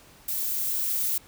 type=noise with level ramp; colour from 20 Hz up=violet; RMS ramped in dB=-29 to -26 dBFS; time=0.28-1.18 s; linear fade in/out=5 ms; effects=pink hiss -53 dBFS RMS until 1.27 s